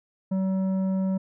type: tone with tanh clipping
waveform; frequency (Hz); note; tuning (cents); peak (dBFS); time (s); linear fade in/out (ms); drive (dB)
sine; 190; F#3; +46; -24; 0.31-1.18; 10; 9
effects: none